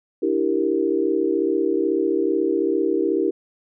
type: chord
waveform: sine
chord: E half-diminished seventh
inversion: third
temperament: equal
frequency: 293.7 / 329.6 / 392 / 466.2 Hz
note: D4 / E4 / G4 / Bb4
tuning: 0 / 0 / 0 / 0 cents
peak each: -26 / -22 / -22 / -25 dBFS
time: 0.22-3.31 s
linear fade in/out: 10 ms
effects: none